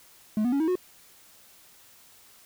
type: tone with pitch steps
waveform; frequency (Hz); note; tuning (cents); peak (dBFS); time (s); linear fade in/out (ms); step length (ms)
triangle; 214.2 / 244.6 / 279.4 / 319.1 / 364.4; A3 / B3 / C#4 / D#4 / F#4; -46 / -16 / +14 / +44 / -26; -20; 0.37-0.755; 2; 77
effects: white hiss -55 dBFS RMS until 2.45 s